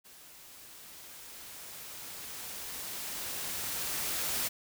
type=noise with level ramp; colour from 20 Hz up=white; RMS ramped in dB=-54 to -32 dBFS; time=0.04-4.49 s; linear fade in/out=20 ms; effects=none